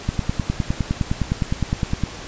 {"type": "click train", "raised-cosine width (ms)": 5, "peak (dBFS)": -7, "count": 20, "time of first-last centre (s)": [0.09, 2.037], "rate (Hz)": 9.76, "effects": ["pink hiss -35 dBFS RMS until 2.27 s", "resampled to 16000 Hz"]}